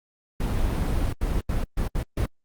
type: noise bursts at uneven times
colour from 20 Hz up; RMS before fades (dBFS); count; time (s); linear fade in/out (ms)
brown; -24; 6; 0.4-1.13 / 1.21-1.41 / 1.49-1.64 / 1.77-1.88 / 1.95-2.03 / 2.17-2.26; 5
effects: Opus 32 kbps